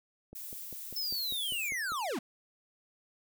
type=click train; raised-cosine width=2 ms; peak=-34 dBFS; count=9; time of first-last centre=0.33-1.92 s; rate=5.03 Hz
type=noise; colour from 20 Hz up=violet; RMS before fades=-43 dBFS; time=0.35-1.69 s; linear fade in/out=5 ms
type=linear sweep; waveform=square; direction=down; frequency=5310 to 196 Hz; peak=-33 dBFS; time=0.96-2.19 s; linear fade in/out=5 ms
effects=none